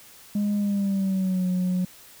sine tone with pitch glide, 205.8 to 182.29 Hz, G#3 to F#3, -16 to -26 cents, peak -19 dBFS, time 0.35-1.85 s, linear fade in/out 5 ms, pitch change -210 cents, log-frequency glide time 0.56-1.47 s, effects tanh soft clip ceiling -20 dBFS + white hiss -49 dBFS RMS until 2.2 s

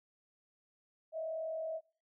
sine tone with frequency modulation, 642 Hz, E5, 46 cents flat, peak -36 dBFS, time 1.12-1.81 s, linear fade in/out 50 ms, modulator 40.8 Hz, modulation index 0.48, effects noise-tail reverb RT60 0.4 s tail -22 dB re dry

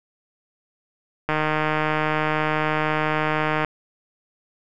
click train, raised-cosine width 0.5 ms, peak -7 dBFS, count 364, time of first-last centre 1.29-3.647 s, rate 154 Hz, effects none

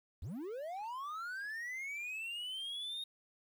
triangle linear sweep, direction up, 60.6 to 3729 Hz, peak -38 dBFS, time 0.22-3.04 s, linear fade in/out 5 ms, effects 11-bit

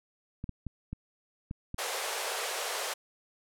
clicks, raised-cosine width 5 ms, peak -24 dBFS, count 6, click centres 0.441 / 0.493 / 0.667 / 0.93 / 1.511 / 1.744 s
pink high-pass noise, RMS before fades -34 dBFS, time 1.78-2.94 s, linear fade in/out 10 ms, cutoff 430 Hz, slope 48 dB/octave
effects low-pass 12000 Hz 12 dB/octave

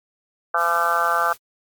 harmonic tone, 170 Hz, F3, 46 cents flat, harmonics 3 / 4 / 5 / 6 / 7 / 8 / 9, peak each -30 / -25 / -26 / -31 / -21 / -23 / -25 dBFS, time 0.54-1.33 s, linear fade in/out 5 ms
white noise, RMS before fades -39 dBFS, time 0.56-1.38 s, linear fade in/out 50 ms
effects MP3 96 kbps

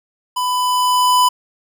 square tone with level ramp, 998 Hz, B5, 18 cents sharp, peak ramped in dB -18 to -10 dBFS, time 0.36-1.29 s, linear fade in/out 10 ms, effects none

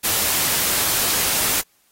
white noise, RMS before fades -20 dBFS, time 0.03-1.62 s, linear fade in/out 20 ms, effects white hiss -61 dBFS RMS until 1.91 s + AAC 48 kbps

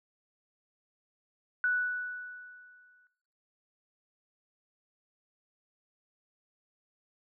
sine tone with exponential decay, 1480 Hz, F#6, in tune, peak -24 dBFS, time 1.64-3.07 s, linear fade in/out 1 ms, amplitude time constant 310 ms, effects noise-tail reverb RT60 0.9 s tail -18 dB re dry

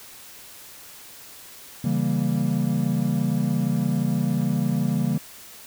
triangle chord, C# diminished seventh, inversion none, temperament equal, 138.59 / 164.81 / 196 / 233.1 Hz, C#3 / E3 / G3 / Bb3, 0 / 0 / 0 / 0 cents, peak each -24 dBFS, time 1.84-5.18 s, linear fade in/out 5 ms, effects white hiss -44 dBFS RMS until 5.66 s

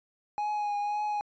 triangle tone with vibrato, 830.6 Hz, G#5, in tune, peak -26 dBFS, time 0.38-1.21 s, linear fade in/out 0 ms, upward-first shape triangle, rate 1.9 Hz, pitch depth 26 cents each way, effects resampled to 16000 Hz

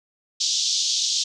white band-pass noise, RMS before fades -23 dBFS, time 0.4-1.24 s, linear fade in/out 10 ms, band 3300 to 6500 Hz, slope 48 dB/octave, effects none

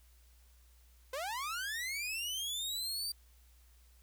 sawtooth linear sweep, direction up, 496 to 4700 Hz, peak -33 dBFS, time 1.13-3.12 s, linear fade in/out 5 ms, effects added 60 Hz sine -60 dBFS peak until 4.02 s + white hiss -69 dBFS RMS until 4.02 s

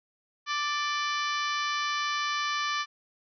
harmonic tone with a mistuned harmonic, 587.3 Hz, D5, in tune, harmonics 2 / 3 / 4 / 5 / 6 / 7 / 8 / 9 / 10, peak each -30 / -34 / -36 / -38 / -40 / -41 / -42 / -43 / -44 dBFS, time 0.46-2.86 s, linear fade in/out 50 ms, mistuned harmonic 5, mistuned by +29 cents, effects none

